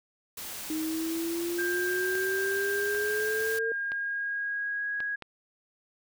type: noise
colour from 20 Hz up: white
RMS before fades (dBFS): -39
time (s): 0.37-3.59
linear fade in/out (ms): 5
type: exponential sweep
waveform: sine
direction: up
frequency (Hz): 311.1 to 455.6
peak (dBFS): -29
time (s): 0.7-3.72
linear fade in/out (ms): 2
type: tone with pitch glide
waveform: sine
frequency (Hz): 1589 to 1653.6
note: G6 to G#6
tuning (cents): +23 to -8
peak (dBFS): -29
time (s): 1.58-5.16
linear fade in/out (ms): 10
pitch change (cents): +69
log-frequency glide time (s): 2.96-4.86
type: clicks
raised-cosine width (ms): 0.3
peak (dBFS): -24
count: 5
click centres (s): 2.153 / 2.948 / 3.919 / 5.004 / 5.223
effects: none